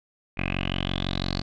10% pulse tone with low-pass filter sweep, 45.95 Hz, F#1, 11 cents flat, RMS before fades -28 dBFS, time 0.37-1.42 s, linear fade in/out 10 ms, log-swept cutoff 2400 to 4500 Hz, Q 8, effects none

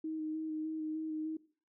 sine tone with vibrato, 313.4 Hz, D#4, 13 cents sharp, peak -35 dBFS, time 0.04-1.37 s, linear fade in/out 5 ms, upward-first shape square, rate 3.3 Hz, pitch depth 14 cents each way, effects noise-tail reverb RT60 0.4 s tail -18 dB re dry

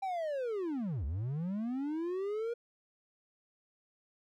triangle linear two-way sweep, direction down then up, 792 to 64.7 to 477.7 Hz, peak -31 dBFS, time 0.02-2.54 s, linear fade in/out 10 ms, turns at 1.05 s, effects none

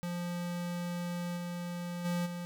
square tone with level steps, 174.8 Hz, F3, 2 cents sharp, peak -35 / -37 / -31 / -38 dBFS, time 0.03-2.45 s, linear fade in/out 0 ms, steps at 1.36 / 2.04 / 2.25 s, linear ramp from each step 20 ms, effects none

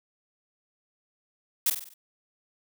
blue noise with echo, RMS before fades -23 dBFS, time 1.66-1.7 s, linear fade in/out 5 ms, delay 48 ms, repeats 5, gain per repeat -6 dB, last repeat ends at 1.94 s, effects none

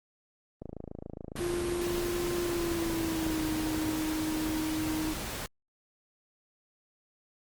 click train, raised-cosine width 2 ms, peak -26 dBFS, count 91, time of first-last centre 0.62-3.929 s, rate 27.2 Hz
pink noise, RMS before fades -37 dBFS, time 1.36-5.46 s, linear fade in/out 0 ms
triangle tone with pitch glide, 349.2 to 312.9 Hz, F4 to D#4, 0 to +10 cents, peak -28 dBFS, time 1.39-5.14 s, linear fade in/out 20 ms, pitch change -190 cents, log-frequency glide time 2.41-3.44 s
effects Opus 32 kbps

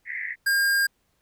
white band-pass noise, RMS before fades -32 dBFS, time 0.05-0.36 s, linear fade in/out 50 ms, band 1800 to 2100 Hz, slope 96 dB/octave
square tone, 1611 Hz, G6, 47 cents sharp, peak -20 dBFS, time 0.46-0.87 s, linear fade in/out 10 ms
effects pink hiss -70 dBFS RMS until 1.21 s

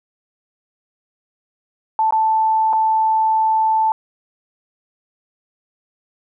sine tone with dropouts, 880 Hz, A5, in tune, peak -13 dBFS, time 1.99-3.92 s, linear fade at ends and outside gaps 1 ms, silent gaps 2.108-2.124 / 2.73-2.733 s, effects none

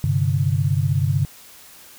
sine chord, G suspended fourth, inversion none, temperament equal, 98 / 130.81 / 146.83 Hz, G2 / C3 / D3, 0 / 0 / 0 cents, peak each -21 dBFS, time 0.04-1.25 s, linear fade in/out 0 ms, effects white hiss -45 dBFS RMS until 1.98 s

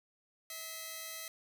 5% pulse tone pair together, 642.9 / 2034 Hz, E5 / C7, -43 / -50 cents, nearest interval octave + minor sixth, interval 1993 cents, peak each -35 / -34 dBFS, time 0.5-1.28 s, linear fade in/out 2 ms, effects none

